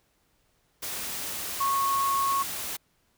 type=tone in noise; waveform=sine; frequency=1100 Hz; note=C#6; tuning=14 cents flat; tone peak=-23 dBFS; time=1.6-2.43 s; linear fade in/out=10 ms; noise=white; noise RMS=-34 dBFS; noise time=0.82-2.77 s; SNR=+8 dB; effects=pink hiss -69 dBFS RMS until 3.17 s